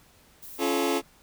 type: noise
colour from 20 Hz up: violet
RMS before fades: -43 dBFS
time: 0.42-1 s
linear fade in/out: 10 ms
type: chord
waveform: sawtooth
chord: Db augmented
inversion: none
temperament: just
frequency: 277.2 / 346.5 / 433.1 Hz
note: Db4 / F4 / A4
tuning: 0 / -14 / -27 cents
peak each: -24 dBFS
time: 0.58-1.02 s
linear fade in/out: 50 ms
effects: pink hiss -58 dBFS RMS until 1.22 s